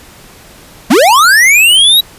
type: linear sweep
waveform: square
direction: up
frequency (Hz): 185 to 3915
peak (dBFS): -4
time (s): 0.9-2.01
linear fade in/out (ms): 10
effects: pink hiss -37 dBFS RMS until 2.18 s + resampled to 32000 Hz